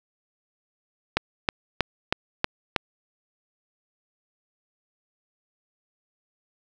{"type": "click train", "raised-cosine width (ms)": 0.3, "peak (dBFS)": -4, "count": 6, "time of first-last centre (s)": [1.17, 2.762], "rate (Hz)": 3.14, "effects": []}